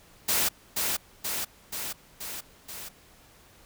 white noise with echo, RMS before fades -25 dBFS, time 0.28-0.49 s, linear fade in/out 10 ms, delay 480 ms, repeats 5, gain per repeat -3 dB, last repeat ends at 2.89 s, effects pink hiss -56 dBFS RMS until 3.65 s

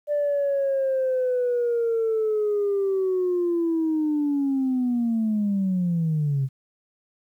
sine linear sweep, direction down, 591 to 130.81 Hz, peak -19 dBFS, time 0.07-6.49 s, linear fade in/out 50 ms, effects tanh soft clip ceiling -17 dBFS + 10-bit

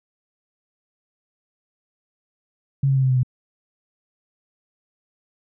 sine tone with pitch steps, 137.5 / 135.22 / 132.97 / 130.76 / 128.59 / 126.45 Hz, C#3 / C#3 / C3 / C3 / C3 / B2, -14 / -43 / +28 / -1 / -30 / +41 cents, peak -15 dBFS, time 2.83-3.232 s, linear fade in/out 5 ms, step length 67 ms, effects none

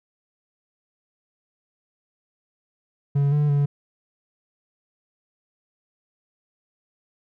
triangle tone with pitch steps, 141.3 / 147.6 / 143.1 Hz, C#3 / D3 / D3, +34 / +9 / -45 cents, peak -15 dBFS, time 3.15-3.66 s, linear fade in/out 10 ms, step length 170 ms, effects none

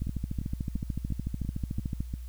two click trains, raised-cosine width 5 ms, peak -22 / -19 dBFS, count 7 / 28, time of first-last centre 0.07-2.139 / 0.02-2.005 s, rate 2.9 / 13.6 Hz, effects added 60 Hz sine -37 dBFS peak until 2.28 s + white hiss -60 dBFS RMS until 2.28 s

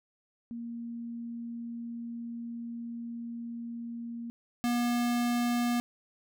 sine / square tone pair in turn, 234.2 / 240.4 Hz, A#3 / B3, +8 / -46 cents, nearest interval unison, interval 46 cents, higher second, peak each -36 / -27 dBFS, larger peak second, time 0.51-4.3 / 4.64-5.8 s, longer first, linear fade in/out 0 ms, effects none

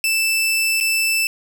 sawtooth tone with dropouts, 2646 Hz, E7, 6 cents sharp, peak -13 dBFS, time 0.04-1.27 s, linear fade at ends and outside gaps 1 ms, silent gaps 0.802-0.809 s, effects none

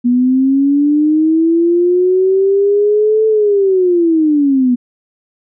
sine linear two-way sweep, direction up then down, 241.1 to 440 to 241.1 Hz, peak -8 dBFS, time 0.04-4.76 s, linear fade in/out 20 ms, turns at 3.27 s, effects none

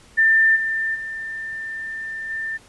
sine tone with level steps, 1789 Hz, A6, 28 cents sharp, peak -12 / -20 / -27 / -24 dBFS, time 0.17-2.58 s, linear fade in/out 20 ms, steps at 0.55 / 0.94 / 2.29 s, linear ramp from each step 20 ms, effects pink hiss -50 dBFS RMS until 2.68 s + resampled to 24000 Hz

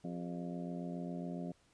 harmonic tone with a mistuned harmonic, 87.31 Hz, F2, in tune, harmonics 2 / 3 / 4 / 5 / 6 / 7 / 8, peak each -41 / -44 / -50 / -52 / -55 / -50 / -53 dBFS, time 0.04-1.52 s, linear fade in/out 5 ms, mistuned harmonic 5, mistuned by -97 cents, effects pink hiss -70 dBFS RMS until 1.73 s + resampled to 22050 Hz

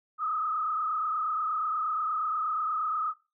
sine tone with frequency modulation, 1259 Hz, D#6, 20 cents sharp, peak -27 dBFS, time 0.18-3.14 s, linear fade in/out 50 ms, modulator 28.4 Hz, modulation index 1.7, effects noise-tail reverb RT60 0.3 s tail -20 dB re dry

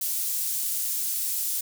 pink high-pass noise, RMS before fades -28 dBFS, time 0.01-1.61 s, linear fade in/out 5 ms, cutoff 9600 Hz, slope 12 dB/octave, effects none

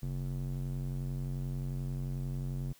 square tone with band-pass filter, 45.65 Hz, F#1, 23 cents flat, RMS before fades -36 dBFS, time 0.02-2.73 s, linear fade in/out 10 ms, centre 140 Hz, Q 1.7, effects white hiss -62 dBFS RMS until 2.79 s

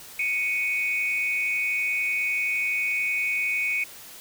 sine tone pair together, 2225 / 2494 Hz, C#7 / D#7, +6 / +3 cents, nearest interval major second, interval 197 cents, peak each -25 dBFS, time 0.19-3.84 s, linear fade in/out 5 ms, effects tanh soft clip ceiling -16 dBFS + white hiss -44 dBFS RMS until 4.2 s

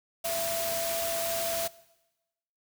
sine tone in noise, 670 Hz, E5, 28 cents sharp, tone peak -31 dBFS, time 0.24-1.68 s, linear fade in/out 10 ms, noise white, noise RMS -33 dBFS, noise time 0.24-1.68 s, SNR -1 dB, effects noise-tail reverb RT60 1.0 s tail -20 dB re dry

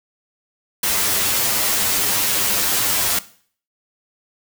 white noise with comb filter, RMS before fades -19 dBFS, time 0.83-3.19 s, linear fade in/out 5 ms, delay 10 ms, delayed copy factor +0.65, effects noise-tail reverb RT60 0.5 s tail -17 dB re dry

